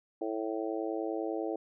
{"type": "harmonic tone", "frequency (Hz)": 110, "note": "A2", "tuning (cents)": 0, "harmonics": [3, 4, 5, 6, 7], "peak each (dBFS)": [-35, -37, -39, -41, -42], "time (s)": [0.21, 1.56], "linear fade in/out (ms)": 5, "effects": []}